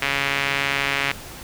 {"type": "tone with band-pass filter", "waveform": "sawtooth", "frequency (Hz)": 139.4, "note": "C#3", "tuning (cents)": 10, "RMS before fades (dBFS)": -23, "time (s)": [0.02, 1.12], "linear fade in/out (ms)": 2, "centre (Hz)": 2300, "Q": 2.1, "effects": ["pink hiss -38 dBFS RMS until 1.43 s"]}